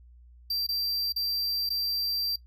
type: tone with dropouts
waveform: square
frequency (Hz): 4705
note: D8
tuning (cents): +2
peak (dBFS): -27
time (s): 0.5-2.36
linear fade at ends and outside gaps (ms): 5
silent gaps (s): 0.667-0.688 / 1.124-1.161 / 1.692-1.702
effects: noise-tail reverb RT60 0.1 s tail -17 dB re dry + added 60 Hz sine -50 dBFS peak until 2.46 s